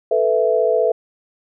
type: chord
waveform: sine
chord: A suspended second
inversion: none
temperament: just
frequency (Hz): 440 / 495 / 660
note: A4 / B4 / E5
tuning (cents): 0 / +4 / +2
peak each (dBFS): -18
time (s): 0.11-0.92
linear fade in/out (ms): 5
effects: none